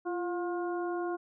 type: harmonic tone with a mistuned harmonic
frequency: 356.5 Hz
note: F4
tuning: 36 cents sharp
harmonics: 1 / 2 / 3 / 4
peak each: -32 / -38 / -42 / -44 dBFS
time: 0.05-1.17 s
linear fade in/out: 20 ms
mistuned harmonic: 1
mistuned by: -53 cents
effects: none